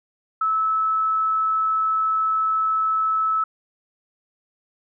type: tone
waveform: sine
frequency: 1303 Hz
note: E6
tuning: 20 cents flat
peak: -18 dBFS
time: 0.41-3.44 s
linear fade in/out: 5 ms
effects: none